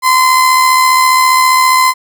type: tone with amplitude modulation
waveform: 35% pulse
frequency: 1029 Hz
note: C6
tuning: 29 cents flat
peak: -3 dBFS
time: 0.02-1.94 s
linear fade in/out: 50 ms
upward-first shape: sine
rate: 74.9 Hz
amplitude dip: 35%
effects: none